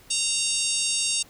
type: harmonic tone with a mistuned harmonic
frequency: 925 Hz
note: A#5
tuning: 14 cents flat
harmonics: 3 / 4 / 5 / 6 / 7 / 8 / 9 / 10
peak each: -31 / -31 / -31 / -31 / -31 / -31 / -31 / -31 dBFS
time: 0.1-1.23 s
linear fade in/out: 10 ms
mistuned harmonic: 8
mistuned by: +57 cents
effects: pink hiss -53 dBFS RMS until 1.29 s